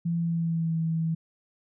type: tone with pitch glide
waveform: sine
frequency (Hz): 168.9 to 162.68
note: E3 to E3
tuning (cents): +42 to -23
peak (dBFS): -24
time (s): 0.05-1.15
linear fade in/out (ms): 10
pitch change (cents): -65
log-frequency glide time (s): 0.17-0.78
effects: none